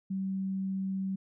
sine tone, 191.8 Hz, G3, 37 cents flat, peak -30 dBFS, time 0.1-1.16 s, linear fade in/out 10 ms, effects none

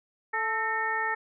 harmonic tone with a mistuned harmonic, 440 Hz, A4, in tune, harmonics 1 / 2 / 3 / 4 / 5, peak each -38 / -31 / -34 / -29 / -39 dBFS, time 0.33-1.15 s, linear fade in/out 10 ms, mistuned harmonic 4, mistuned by +59 cents, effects none

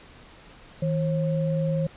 sine tone pair together, 160 / 538.2 Hz, D#3 / C5, +49 / +49 cents, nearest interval octave + major sixth, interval 2100 cents, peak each -23 / -28 dBFS, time 0.82-1.87 s, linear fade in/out 5 ms, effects pink hiss -49 dBFS RMS until 1.96 s + resampled to 8000 Hz

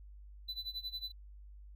triangle tone with tremolo, 3997 Hz, B7, 20 cents sharp, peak -35 dBFS, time 0.48-1.12 s, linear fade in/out 10 ms, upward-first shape sine, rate 11 Hz, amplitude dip 90%, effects added 50 Hz sine -50 dBFS peak until 1.75 s

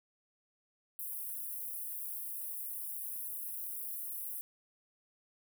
white high-pass noise, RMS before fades -41 dBFS, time 0.99-4.41 s, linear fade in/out 0 ms, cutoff 10000 Hz, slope 48 dB/octave, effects none

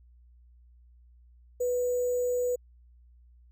sine tone with sample-and-hold, 493.6 Hz, B4, 1 cent flat, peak -25 dBFS, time 1.6-2.56 s, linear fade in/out 10 ms, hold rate 7350 Hz, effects added 60 Hz sine -54 dBFS peak until 3.51 s

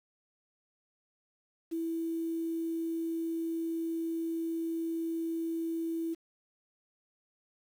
sine tone with quantisation, 329.6 Hz, E4, in tune, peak -31 dBFS, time 1.71-6.15 s, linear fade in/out 20 ms, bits 9, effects none

